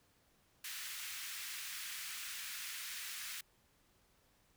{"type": "high-pass noise", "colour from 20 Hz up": "pink", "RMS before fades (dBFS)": -45, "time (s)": [0.64, 3.41], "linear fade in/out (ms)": 5, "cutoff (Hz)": 1600, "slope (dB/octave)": 24, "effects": ["pink hiss -72 dBFS RMS until 4.56 s"]}